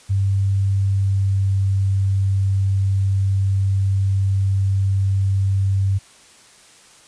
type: tone with pitch glide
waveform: sine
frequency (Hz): 98 to 97.32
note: G2 to G2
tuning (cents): 0 to -12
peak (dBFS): -15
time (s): 0.09-5.99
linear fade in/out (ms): 20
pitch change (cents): -12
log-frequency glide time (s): 0.85-1.53
effects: white hiss -48 dBFS RMS until 7.07 s + resampled to 22050 Hz